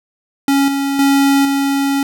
square tone with level steps, 277.2 Hz, C#4, in tune, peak -11 / -16 / -10 / -14 dBFS, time 0.48-2.03 s, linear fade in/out 2 ms, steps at 0.68 / 0.99 / 1.45 s, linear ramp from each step 2 ms, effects none

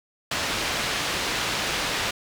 white low-pass noise, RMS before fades -27 dBFS, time 0.31-2.11 s, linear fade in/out 5 ms, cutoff 4000 Hz, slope 12 dB/octave, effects none

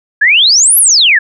sine exponential two-way sweep, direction up then down, 1630 to 11840 to 1630 Hz, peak -4 dBFS, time 0.21-1.19 s, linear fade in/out 10 ms, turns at 0.78 s, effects none

